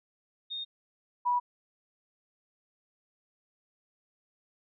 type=tone pair in turn; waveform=sine; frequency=3686 / 976.3 Hz; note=A#7 / B5; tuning=-20 / -20 cents; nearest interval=octave + major seventh; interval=2300 cents; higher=first; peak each=-34 / -24 dBFS; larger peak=second; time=0.5-0.65 / 1.25-1.4 s; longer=neither; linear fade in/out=20 ms; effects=none